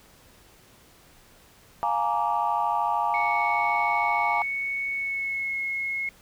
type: chord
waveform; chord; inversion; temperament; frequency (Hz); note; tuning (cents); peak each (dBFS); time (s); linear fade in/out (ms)
sine; Bb dominant seventh; second; just; 699.2 / 839.1 / 932.3 / 1165.4; F5 / Ab5 / Bb5 / D6; +2 / +18 / 0 / -14; -29 / -26 / -26 / -29; 1.83-4.42; 0
type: tone with pitch glide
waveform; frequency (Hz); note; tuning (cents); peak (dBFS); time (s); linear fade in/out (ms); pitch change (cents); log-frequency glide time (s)
sine; 2217 to 2170; C#7 to C#7; 0 to -37; -26; 3.14-6.09; 2; -37; 4.93-5.58
effects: tanh soft clip ceiling -13 dBFS + pink hiss -55 dBFS RMS until 6.21 s